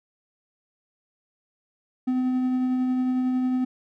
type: tone with tremolo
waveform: triangle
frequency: 254.7 Hz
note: C4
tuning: 46 cents flat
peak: -18 dBFS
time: 2.07-3.65 s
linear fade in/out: 10 ms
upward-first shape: triangle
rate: 11 Hz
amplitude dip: 25%
effects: none